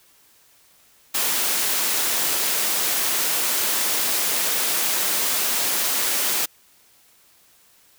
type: high-pass noise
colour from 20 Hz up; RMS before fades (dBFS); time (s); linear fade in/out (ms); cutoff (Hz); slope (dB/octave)
white; -22; 1.14-6.46; 10; 240; 12
effects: white hiss -56 dBFS RMS until 7.98 s